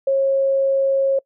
sine tone, 543 Hz, C#5, 36 cents flat, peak -14 dBFS, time 0.07-1.19 s, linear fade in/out 5 ms, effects noise-tail reverb RT60 0.1 s tail -25 dB re dry

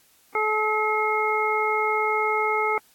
harmonic tone, 430 Hz, A4, 40 cents flat, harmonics 1 / 2 / 3 / 5, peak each -26 / -26 / -26 / -26 dBFS, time 0.35-2.78 s, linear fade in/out 2 ms, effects white hiss -59 dBFS RMS until 2.94 s + AAC 64 kbps

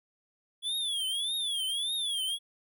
square tone with vibrato, 3380 Hz, G#7, 30 cents sharp, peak -30 dBFS, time 0.62-2.39 s, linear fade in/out 50 ms, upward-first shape triangle, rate 1.7 Hz, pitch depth 190 cents each way, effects none

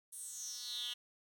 10% pulse tone with high-pass filter sweep, 242.9 Hz, B3, 29 cents flat, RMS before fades -44 dBFS, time 0.12-0.94 s, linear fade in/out 10 ms, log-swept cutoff 9900 to 2900 Hz, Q 6.1, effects none

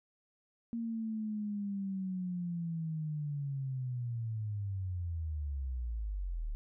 sine linear sweep, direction down, 233.1 to 35.68 Hz, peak -34 dBFS, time 0.73-6.55 s, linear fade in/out 0 ms, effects none

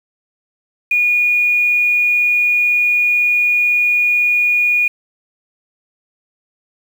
sine tone with quantisation, 2446 Hz, D#7, 30 cents flat, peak -11 dBFS, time 0.91-4.88 s, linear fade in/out 5 ms, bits 6, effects none

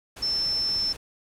sine tone in noise, 5320 Hz, E8, 15 cents sharp, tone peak -23 dBFS, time 0.22-0.93 s, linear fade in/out 10 ms, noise pink, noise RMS -41 dBFS, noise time 0.16-0.97 s, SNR +15 dB, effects low-pass 11000 Hz 12 dB/octave

